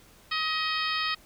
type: harmonic tone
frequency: 631 Hz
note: D#5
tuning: 24 cents sharp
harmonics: 2 / 3 / 4 / 5 / 6 / 7 / 8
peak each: -31 / -33 / -34 / -35 / -36 / -36 / -37 dBFS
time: 0.31-1.15 s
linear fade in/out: 10 ms
effects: pink hiss -56 dBFS RMS until 1.25 s